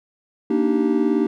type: chord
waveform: triangle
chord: Eb major seventh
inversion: second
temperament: just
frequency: 233.3 / 291.7 / 311.1 / 388.9 Hz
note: Bb3 / D4 / Eb4 / G4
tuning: +2 / -12 / 0 / -14 cents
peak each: -20 dBFS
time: 0.5-1.27 s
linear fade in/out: 5 ms
effects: none